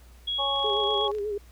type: tone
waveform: sine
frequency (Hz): 3322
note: G#7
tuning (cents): 0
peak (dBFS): -26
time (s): 0.27-1.08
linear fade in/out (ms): 10
type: harmonic tone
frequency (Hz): 277.2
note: C#4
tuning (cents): 0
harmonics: 2 / 3 / 4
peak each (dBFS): -33 / -30 / -31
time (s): 0.38-1.12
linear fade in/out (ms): 20
type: click train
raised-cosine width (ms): 0.2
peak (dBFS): -32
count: 19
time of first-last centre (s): 0.56-1.185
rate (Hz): 28.8
type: tone with vibrato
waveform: sine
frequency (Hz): 415.3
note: G#4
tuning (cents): 0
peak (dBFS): -27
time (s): 0.64-1.38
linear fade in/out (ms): 5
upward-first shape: sine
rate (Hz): 8.2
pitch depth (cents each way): 59
effects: added 60 Hz sine -48 dBFS peak until 1.51 s + pink hiss -58 dBFS RMS until 1.51 s